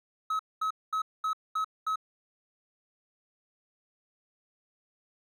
triangle tone bursts, 1283 Hz, E6, 47 cents flat, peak -25 dBFS, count 6, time 0.3-1.958 s, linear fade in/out 5 ms, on 93 ms, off 220 ms, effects none

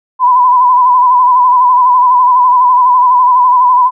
sine tone with vibrato, 998 Hz, B5, 18 cents sharp, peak -4 dBFS, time 0.19-3.91 s, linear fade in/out 50 ms, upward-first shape sine, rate 12 Hz, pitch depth 50 cents each way, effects none

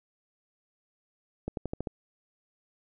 accelerating click train, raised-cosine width 2 ms, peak -19 dBFS, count 6, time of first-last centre 1.48-1.872 s, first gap 92 ms, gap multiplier 0.92, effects none

